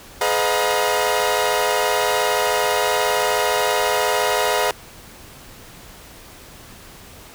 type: tone cluster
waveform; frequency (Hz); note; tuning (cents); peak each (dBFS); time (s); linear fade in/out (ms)
sawtooth; 424.3 / 507 / 619 / 713 / 955; G#4 / B4 / D#5 / F5 / A#5; +37 / +45 / -9 / +36 / +42; -20; 0.21-4.71; 2
effects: pink hiss -42 dBFS RMS until 7.34 s